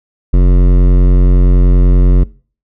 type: tone with hard clipping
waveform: sine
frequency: 45.24 Hz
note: F#1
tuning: 38 cents flat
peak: -6 dBFS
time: 0.33-2.24 s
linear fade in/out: 10 ms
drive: 15 dB
effects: noise-tail reverb RT60 0.4 s tail -22 dB re dry